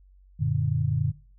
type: chord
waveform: sine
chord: Gb augmented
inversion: none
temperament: equal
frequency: 92.5 / 116.54 / 146.83 Hz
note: Gb2 / Bb2 / D3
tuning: 0 / 0 / 0 cents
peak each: -29 / -27 / -25 dBFS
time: 0.39-1.12 s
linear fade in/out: 20 ms
effects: noise-tail reverb RT60 0.4 s tail -18 dB re dry + added 47 Hz sine -52 dBFS peak until 1.38 s